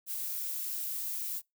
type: noise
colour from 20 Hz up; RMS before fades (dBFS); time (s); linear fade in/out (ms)
violet; -36; 0.06-1.42; 50
effects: noise-tail reverb RT60 0.2 s tail -26 dB re dry